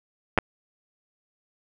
clicks, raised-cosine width 0.5 ms, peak -4 dBFS, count 2, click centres 0.377 / 0.386 s, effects none

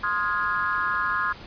sine chord, F minor seventh, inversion second, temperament equal with one note detuned, 1046.5 / 1244.5 / 1420.5 / 1661.2 Hz, C6 / Eb6 / F6 / Ab6, 0 / 0 / +29 / 0 cents, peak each -28 dBFS, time 0.03-1.33 s, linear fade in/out 10 ms, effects pink hiss -43 dBFS RMS until 1.46 s + resampled to 11025 Hz

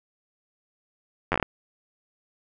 slowing click train, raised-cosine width 0.5 ms, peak -8 dBFS, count 7, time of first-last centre 1.32-1.427 s, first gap 10 ms, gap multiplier 1.23, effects none

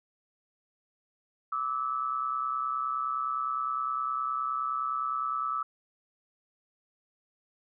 sine tone pair together, 1170.3 / 1300 Hz, D6 / E6, -6 / -24 cents, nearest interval major second, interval 182 cents, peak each -33 / -30 dBFS, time 1.52-5.63 s, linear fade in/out 5 ms, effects none

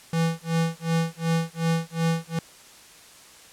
square tone with tremolo, 164.81 Hz, E3, in tune, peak -20 dBFS, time 0.13-2.39 s, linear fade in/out 2 ms, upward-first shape sine, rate 2.7 Hz, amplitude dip 100%, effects white hiss -49 dBFS RMS until 3.52 s + low-pass 10000 Hz 12 dB/octave

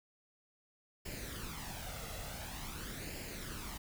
pink noise with flanger, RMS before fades -44 dBFS, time 1.05-3.78 s, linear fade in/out 10 ms, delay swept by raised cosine 0.41 to 1.51 ms, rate 0.47 Hz, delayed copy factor +0.6, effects none

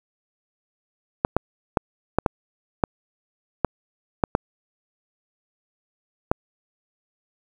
clicks, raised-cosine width 1 ms, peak -3 dBFS, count 10, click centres 1.249 / 1.366 / 1.772 / 2.186 / 2.262 / 2.838 / 3.647 / 4.238 / 4.351 / 6.315 s, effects 7-bit

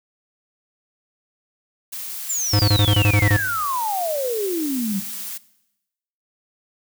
blue noise, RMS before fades -31 dBFS, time 1.92-5.38 s, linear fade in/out 10 ms
sine exponential sweep, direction down, 7459 to 186 Hz, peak -21 dBFS, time 2.29-5 s, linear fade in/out 10 ms
square tone bursts, 103 Hz, G#2, 14 cents flat, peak -15 dBFS, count 10, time 2.53-3.368 s, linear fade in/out 5 ms, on 64 ms, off 22 ms
effects noise-tail reverb RT60 0.9 s tail -19 dB re dry

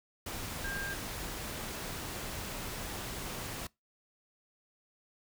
sine tone in noise, 1600 Hz, G6, 35 cents sharp, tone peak -37 dBFS, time 0.64-0.94 s, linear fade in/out 5 ms, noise pink, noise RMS -40 dBFS, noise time 0.26-3.67 s, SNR 0 dB, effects noise-tail reverb RT60 0.2 s tail -23 dB re dry

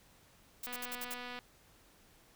blue noise bursts, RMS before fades -41 dBFS, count 6, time 0.63-1.142 s, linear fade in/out 5 ms, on 37 ms, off 58 ms
click train, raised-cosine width 0.3 ms, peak -29 dBFS, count 178, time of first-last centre 0.67-1.39 s, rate 246 Hz
effects pink hiss -64 dBFS RMS until 2.35 s

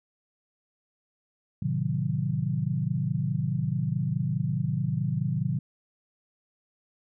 sine chord, A diminished seventh, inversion none, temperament equal, 110 / 130.81 / 155.56 / 185 Hz, A2 / C3 / Eb3 / Gb3, 0 / 0 / 0 / 0 cents, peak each -33 / -29 / -29 / -32 dBFS, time 1.62-5.59 s, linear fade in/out 5 ms, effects none

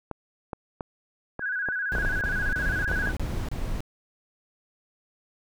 clicks, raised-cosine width 1 ms, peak -18 dBFS, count 11, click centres 0.113 / 0.532 / 0.808 / 1.394 / 1.687 / 1.952 / 1.983 / 2.049 / 2.238 / 2.915 / 3.073 s
sine tone with vibrato, 1568 Hz, G6, in tune, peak -26 dBFS, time 1.39-3.13 s, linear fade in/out 50 ms, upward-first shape square, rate 15 Hz, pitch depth 78 cents each way
brown noise bursts, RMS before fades -29 dBFS, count 6, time 1.92-3.805 s, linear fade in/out 0 ms, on 290 ms, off 29 ms
effects none

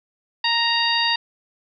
harmonic tone, 932.3 Hz, A#5, in tune, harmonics 1 / 2 / 3 / 4 / 5, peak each -24 / -24 / -24 / -24 / -24 dBFS, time 0.44-1.16 s, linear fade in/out 5 ms, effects none

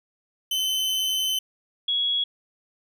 40% pulse / sine tone pair in turn, 3049 / 3340 Hz, G7 / G#7, -49 / +9 cents, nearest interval major second, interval 158 cents, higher second, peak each -22 / -21 dBFS, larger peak second, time 0.51-1.39 / 1.88-2.24 s, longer first, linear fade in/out 5 ms, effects none

